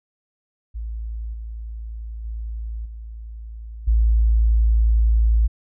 sine tone with level steps, 55.6 Hz, A1, 19 cents sharp, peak -26 / -29 / -26 / -32 / -13 dBFS, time 0.74-5.48 s, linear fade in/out 20 ms, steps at 1.33 / 2.24 / 2.85 / 3.87 s, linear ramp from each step 10 ms, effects none

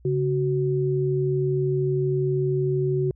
sine tone pair together, 139.4 / 372.2 Hz, C#3 / F#4, +10 / +10 cents, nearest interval octave + perfect fourth, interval 1700 cents, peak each -23 / -23 dBFS, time 0.05-3.11 s, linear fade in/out 2 ms, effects added 60 Hz sine -50 dBFS peak until 3.15 s

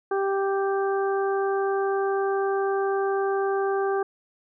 harmonic tone, 392 Hz, G4, in tune, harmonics 1 / 2 / 3 / 4, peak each -23 / -29 / -33 / -35 dBFS, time 0.11-4.03 s, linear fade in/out 5 ms, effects none

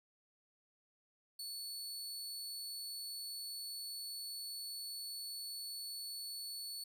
sawtooth tone, 4435 Hz, C#8, in tune, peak -40 dBFS, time 1.39-6.84 s, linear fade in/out 5 ms, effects none

